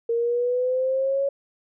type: exponential sweep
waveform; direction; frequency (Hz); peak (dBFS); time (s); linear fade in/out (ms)
sine; up; 461.5 to 558; -20; 0.09-1.29; 5
effects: none